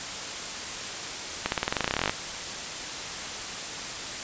accelerating click train, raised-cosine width 0.3 ms, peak -8 dBFS, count 19, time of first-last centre 1.46-2.095 s, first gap 61 ms, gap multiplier 0.93, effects white hiss -34 dBFS RMS until 4.23 s + resampled to 16000 Hz

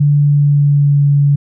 sine tone with pitch glide, 145.3 to 142.8 Hz, D3 to D3, -18 to -48 cents, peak -7 dBFS, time 0-1.36 s, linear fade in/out 10 ms, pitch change -30 cents, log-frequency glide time 0.18-1.05 s, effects none

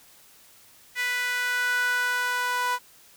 sawtooth tone with high-pass filter sweep, 493.9 Hz, B4, in tune, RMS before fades -26 dBFS, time 0.95-2.79 s, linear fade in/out 50 ms, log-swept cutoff 1900 to 1100 Hz, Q 4.9, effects white hiss -54 dBFS RMS until 3.16 s

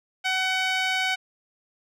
sawtooth tone with band-pass filter, 752 Hz, F#5, 28 cents sharp, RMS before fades -25 dBFS, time 0.24-1.16 s, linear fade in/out 20 ms, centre 2500 Hz, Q 1.3, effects none

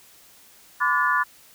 sine tone cluster, 1011 / 1161 / 1444 / 1739 Hz, B5 / D6 / F#6 / A6, +40 / -20 / -43 / -21 cents, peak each -24 dBFS, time 0.8-1.24 s, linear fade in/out 20 ms, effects white hiss -52 dBFS RMS until 1.54 s

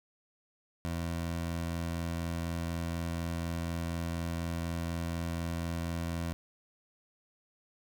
20% pulse tone, 84.1 Hz, E2, 35 cents sharp, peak -28 dBFS, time 0.85-6.33 s, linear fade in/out 0 ms, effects none

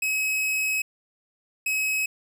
45% pulse tone pair in turn, 2557 / 2557 Hz, D#7 / D#7, +47 / +47 cents, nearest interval unison, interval 0 cents, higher neither, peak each -23 dBFS, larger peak neither, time 0.02-0.82 / 1.66-2.06 s, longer first, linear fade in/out 5 ms, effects none

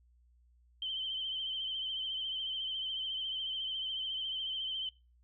sine tone with vibrato, 3100 Hz, G7, 20 cents flat, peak -34 dBFS, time 0.82-4.89 s, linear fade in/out 2 ms, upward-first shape sine, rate 14 Hz, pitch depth 43 cents each way, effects noise-tail reverb RT60 0.3 s tail -22 dB re dry + added 60 Hz sine -63 dBFS peak until 5.23 s

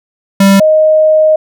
square / sine tone pair in turn, 196.2 / 622.9 Hz, G3 / D#5, +2 / +2 cents, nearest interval octave + minor sixth, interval 2000 cents, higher second, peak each -4 dBFS, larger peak neither, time 0.4-0.6 / 0.6-1.36 s, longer second, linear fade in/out 5 ms, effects none

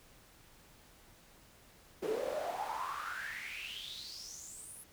brown noise with high-pass filter sweep, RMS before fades -41 dBFS, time 2.02-4.84 s, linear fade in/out 10 ms, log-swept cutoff 390 to 11000 Hz, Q 8.6, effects pink hiss -61 dBFS RMS until 4.92 s

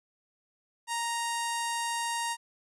sawtooth tone with low-pass filter, 933 Hz, A#5, 1 cent sharp, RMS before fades -32 dBFS, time 0.87-2.37 s, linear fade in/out 50 ms, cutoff 9200 Hz, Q 2.4, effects none

